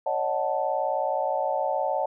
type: chord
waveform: sine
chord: D# half-diminished seventh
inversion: third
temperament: equal with one note detuned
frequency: 554.4 / 613.7 / 740 / 880 Hz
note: C#5 / D#5 / F#5 / A5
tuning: 0 / -24 / 0 / 0 cents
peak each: -29 dBFS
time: 0.06-2.06 s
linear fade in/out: 5 ms
effects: none